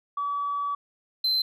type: tone pair in turn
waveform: sine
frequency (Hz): 1144 / 4086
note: D6 / C8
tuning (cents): -46 / -42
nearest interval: octave + minor seventh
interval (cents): 2204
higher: second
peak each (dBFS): -25 / -19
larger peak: second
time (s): 0.17-0.75 / 1.24-1.42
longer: first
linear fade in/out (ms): 5
effects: tanh soft clip ceiling -20 dBFS